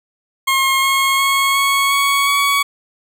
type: tone with pitch steps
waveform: 20% pulse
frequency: 1075 / 1085 / 1095.1 / 1105.2 / 1115.5 / 1125.8 Hz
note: C6 / C#6 / C#6 / C#6 / C#6 / C#6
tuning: +47 / -37 / -21 / -6 / +11 / +26 cents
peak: -8 dBFS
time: 0.47-2.63 s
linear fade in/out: 10 ms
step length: 360 ms
effects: none